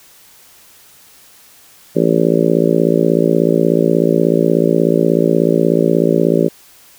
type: harmonic tone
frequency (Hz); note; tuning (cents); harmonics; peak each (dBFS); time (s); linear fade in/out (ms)
56.5; A1; +47; 3 / 4 / 5 / 6 / 7 / 8 / 9 / 10; -17 / -19 / -18 / -18 / -16 / -19 / -21 / -21; 1.95-6.49; 20
effects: white hiss -45 dBFS RMS until 6.98 s